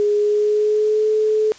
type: tone with pitch glide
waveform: sine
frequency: 415.3 to 430.9 Hz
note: G#4 to A4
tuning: 0 to -36 cents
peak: -14 dBFS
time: 0-1.52 s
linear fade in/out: 0 ms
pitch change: +64 cents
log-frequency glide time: 0.15-1.09 s
effects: white hiss -43 dBFS RMS until 1.58 s + resampled to 16000 Hz